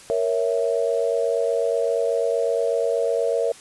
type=chord; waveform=sine; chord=A# diminished; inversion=none; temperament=equal; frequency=466.2 / 554.4 / 659.3 Hz; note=A#4 / C#5 / E5; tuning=0 / 0 / 0 cents; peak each=-22 / -24 / -25 dBFS; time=0.1-3.52 s; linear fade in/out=0 ms; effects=white hiss -45 dBFS RMS until 3.6 s + resampled to 24000 Hz